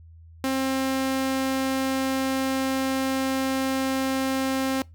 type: tone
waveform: sawtooth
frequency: 265.6 Hz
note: C4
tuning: 26 cents sharp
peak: -19 dBFS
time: 0.44-4.82 s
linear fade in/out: 0 ms
effects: noise-tail reverb RT60 0.2 s tail -23 dB re dry + added 82 Hz sine -45 dBFS peak until 4.94 s

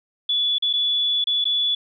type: tone with dropouts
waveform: sine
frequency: 3433 Hz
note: A7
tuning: 43 cents flat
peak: -18 dBFS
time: 0.29-1.75 s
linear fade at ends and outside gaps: 5 ms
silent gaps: 0.584-0.623 / 0.73-0.735 / 1.242-1.27 / 1.443-1.453 s
effects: none

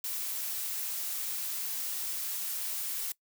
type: noise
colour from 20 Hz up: blue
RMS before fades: -35 dBFS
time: 0.04-3.12 s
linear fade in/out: 2 ms
effects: noise-tail reverb RT60 0.1 s tail -21 dB re dry

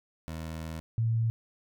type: tone pair in turn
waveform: 20% pulse / sine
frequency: 80.5 / 113.84 Hz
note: E2 / A#2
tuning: -41 / -41 cents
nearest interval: tritone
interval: 600 cents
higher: second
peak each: -31 / -24 dBFS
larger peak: second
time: 0.28-0.8 / 0.98-1.3 s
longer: first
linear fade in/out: 0 ms
effects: none

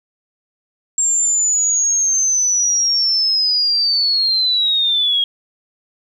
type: linear sweep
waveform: sine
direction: down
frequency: 7459 to 3262 Hz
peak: -13 dBFS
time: 0.98-5.24 s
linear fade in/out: 2 ms
effects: 8-bit

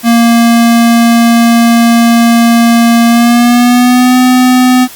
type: tone with pitch glide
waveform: square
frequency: 233.1 to 252.7 Hz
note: A#3 to B3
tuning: 0 to +40 cents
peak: -4 dBFS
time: 0.03-4.88 s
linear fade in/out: 50 ms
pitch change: +140 cents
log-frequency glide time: 3.07-4.17 s
effects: white hiss -30 dBFS RMS until 4.95 s + Opus 48 kbps

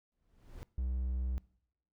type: noise with exponential growth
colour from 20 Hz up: brown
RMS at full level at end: -44 dBFS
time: 0.12-0.63 s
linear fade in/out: 0 ms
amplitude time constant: 110 ms
type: tone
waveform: triangle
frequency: 63.1 Hz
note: B1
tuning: 38 cents sharp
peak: -30 dBFS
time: 0.78-1.38 s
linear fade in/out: 0 ms
effects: noise-tail reverb RT60 0.7 s tail -22 dB re dry

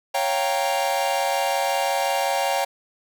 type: chord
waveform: 45% pulse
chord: G half-diminished seventh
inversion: second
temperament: equal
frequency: 554.4 / 698.5 / 784 / 932.3 Hz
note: Db5 / F5 / G5 / Bb5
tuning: 0 / 0 / 0 / 0 cents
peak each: -26 / -27 / -25 / -28 dBFS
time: 0.14-2.65 s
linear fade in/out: 10 ms
effects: none

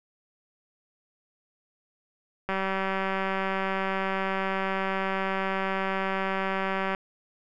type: click train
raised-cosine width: 0.5 ms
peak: -14 dBFS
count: 857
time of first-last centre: 2.49-6.948 s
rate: 192 Hz
effects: none

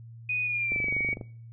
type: tone with pitch glide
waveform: sine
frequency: 2483 to 2251 Hz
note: D#7 to C#7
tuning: -4 to +26 cents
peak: -26 dBFS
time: 0.29-1.14 s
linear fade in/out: 5 ms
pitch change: -170 cents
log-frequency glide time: 0.43-0.93 s
type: click train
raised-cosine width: 2 ms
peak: -24 dBFS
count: 13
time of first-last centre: 0.72-1.212 s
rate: 24.4 Hz
effects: noise-tail reverb RT60 0.5 s tail -20 dB re dry + added 115 Hz sine -43 dBFS peak until 1.52 s

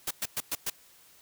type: noise bursts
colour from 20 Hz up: white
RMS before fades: -31 dBFS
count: 5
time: 0.07-0.7 s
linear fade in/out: 5 ms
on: 38 ms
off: 110 ms
effects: white hiss -58 dBFS RMS until 1.21 s

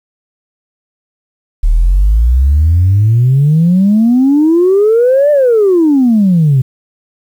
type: exponential two-way sweep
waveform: sine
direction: up then down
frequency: 36.41 to 600 to 125.8 Hz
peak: -4 dBFS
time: 1.63-6.62 s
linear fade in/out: 10 ms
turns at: 5.31 s
effects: tanh soft clip ceiling -2 dBFS + 7-bit

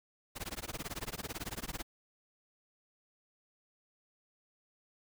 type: noise with tremolo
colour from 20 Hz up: pink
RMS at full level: -38 dBFS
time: 0.35-1.83 s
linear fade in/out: 20 ms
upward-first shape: sine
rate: 18 Hz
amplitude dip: 100%
effects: none

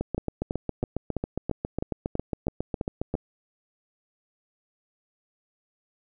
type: two click trains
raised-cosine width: 2 ms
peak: -14 / -14 dBFS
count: 10 / 24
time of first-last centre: 0.18-3.141 / 0.01-3.152 s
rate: 3.04 / 7.32 Hz
effects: none

